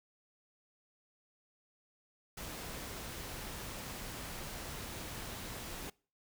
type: noise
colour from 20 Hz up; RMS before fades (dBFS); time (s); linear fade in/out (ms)
pink; -44; 2.37-5.9; 5
effects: noise-tail reverb RT60 0.4 s tail -25 dB re dry